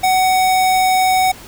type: tone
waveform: square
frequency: 748 Hz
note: F#5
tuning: 19 cents sharp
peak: -12 dBFS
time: 0.03-1.32 s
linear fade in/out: 10 ms
effects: pink hiss -37 dBFS RMS until 1.47 s